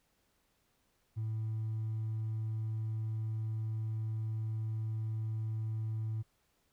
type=tone with hard clipping; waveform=triangle; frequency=110 Hz; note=A2; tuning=in tune; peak=-33 dBFS; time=1.16-6.23 s; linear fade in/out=20 ms; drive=2 dB; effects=pink hiss -75 dBFS RMS until 6.72 s